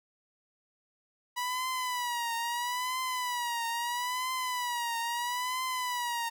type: tone with vibrato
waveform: sawtooth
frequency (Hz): 977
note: B5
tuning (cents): -19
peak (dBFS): -27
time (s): 1.36-6.3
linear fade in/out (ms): 20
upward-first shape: triangle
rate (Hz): 0.76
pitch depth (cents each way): 100
effects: none